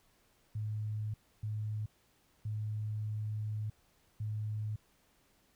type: tone bursts at uneven times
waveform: sine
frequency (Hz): 107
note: A2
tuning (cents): -48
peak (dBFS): -34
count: 4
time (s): 0.55-1.14 / 1.43-1.86 / 2.45-3.7 / 4.2-4.76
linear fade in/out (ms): 5
effects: pink hiss -70 dBFS RMS until 5.55 s